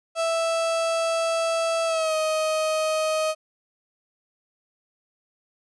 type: tone with pitch glide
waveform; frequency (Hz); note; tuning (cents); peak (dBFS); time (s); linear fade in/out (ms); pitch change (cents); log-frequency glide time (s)
35% pulse; 659.3 to 627; E5 to D#5; 0 to +13; -20; 0.15-3.35; 50; -87; 1.86-2.15
effects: resampled to 24000 Hz